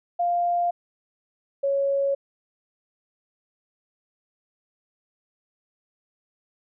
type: tone pair in turn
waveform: sine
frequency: 698.5 / 554.4 Hz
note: F5 / C#5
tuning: 0 / 0 cents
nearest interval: major third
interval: 400 cents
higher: first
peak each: -20 dBFS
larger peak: neither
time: 0.19-0.71 / 1.63-2.15 s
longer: neither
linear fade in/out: 10 ms
effects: none